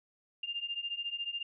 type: beating tone pair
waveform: sine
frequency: 2794 / 2808 Hz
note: F7 / F7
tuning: 0 / +9 cents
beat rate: 14 Hz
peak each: -39 / -37 dBFS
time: 0.43-1.43 s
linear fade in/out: 5 ms
effects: none